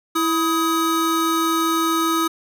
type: tone pair together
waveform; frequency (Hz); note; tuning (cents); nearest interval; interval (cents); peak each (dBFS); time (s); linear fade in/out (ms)
square; 329.6 / 1262.5; E4 / D#6; 0 / +25; octave + major seventh; 2325; -21; 0.15-2.28; 10
effects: none